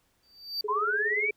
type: tone with exponential growth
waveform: triangle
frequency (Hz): 4634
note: D8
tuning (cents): -24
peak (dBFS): -25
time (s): 0.23-0.61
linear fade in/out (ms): 2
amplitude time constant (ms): 82
type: tone with tremolo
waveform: sine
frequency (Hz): 420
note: G#4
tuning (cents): +19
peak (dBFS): -28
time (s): 0.64-1.31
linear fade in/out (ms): 5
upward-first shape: sine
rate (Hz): 17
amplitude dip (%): 90
type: linear sweep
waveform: sine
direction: up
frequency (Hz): 968 to 2349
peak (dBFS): -25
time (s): 0.68-1.31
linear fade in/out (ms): 10
effects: pink hiss -70 dBFS RMS until 1.36 s